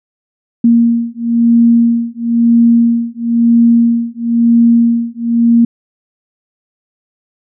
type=beating tone pair; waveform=sine; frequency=233.1 / 234.1 Hz; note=A#3 / A#3; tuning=0 / +8 cents; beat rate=1 Hz; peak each=-10 dBFS; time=0.64-5.65 s; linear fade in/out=5 ms; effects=none